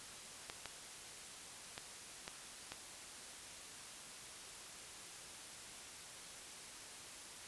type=clicks; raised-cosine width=0.2 ms; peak=-26 dBFS; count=5; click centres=0.499 / 0.657 / 1.779 / 2.279 / 2.72 s; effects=white hiss -52 dBFS RMS until 7.47 s + resampled to 24000 Hz